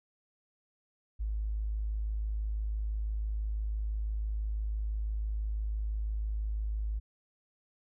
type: tone with tanh clipping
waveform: triangle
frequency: 53 Hz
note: G#1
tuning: 36 cents sharp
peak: -30 dBFS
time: 1.19-7 s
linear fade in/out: 20 ms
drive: 3 dB
effects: none